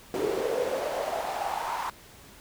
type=noise with high-pass filter sweep; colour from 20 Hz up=brown; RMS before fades=-30 dBFS; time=0.14-1.9 s; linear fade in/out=2 ms; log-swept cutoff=390 to 1000 Hz; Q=5.5; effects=pink hiss -51 dBFS RMS until 2.4 s